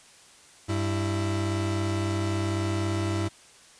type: tone pair together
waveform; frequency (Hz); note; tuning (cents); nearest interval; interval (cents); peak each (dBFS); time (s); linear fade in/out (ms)
40% pulse; 98 / 331.1; G2 / E4; 0 / +8; octave + major sixth; 2108; -26 / -29; 0.68-3.29; 20
effects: white hiss -53 dBFS RMS until 3.79 s + resampled to 22050 Hz